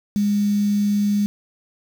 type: tone with quantisation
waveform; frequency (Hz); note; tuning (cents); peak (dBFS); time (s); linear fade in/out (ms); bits
sine; 204.9; G#3; -23; -16; 0.16-1.26; 0; 6
effects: none